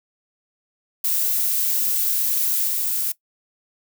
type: noise with level steps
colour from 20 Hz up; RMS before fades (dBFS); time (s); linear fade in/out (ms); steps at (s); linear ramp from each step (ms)
violet; -21 / -23; 1.04-3.12; 5; 2.67; 5
effects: noise-tail reverb RT60 0.1 s tail -19 dB re dry